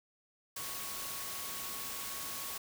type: tone in noise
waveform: sine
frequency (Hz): 1107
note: C#6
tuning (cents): -3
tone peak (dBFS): -50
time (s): 0.56-2.58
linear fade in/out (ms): 5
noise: white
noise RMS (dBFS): -41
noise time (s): 0.56-2.58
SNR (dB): -12
effects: none